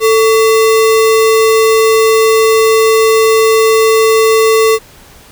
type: tone with sample-and-hold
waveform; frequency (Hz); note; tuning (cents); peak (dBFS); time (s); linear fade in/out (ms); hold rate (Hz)
sine; 443.1; A4; +12; -5; 0-4.79; 50; 1575
effects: pink hiss -39 dBFS RMS until 5.31 s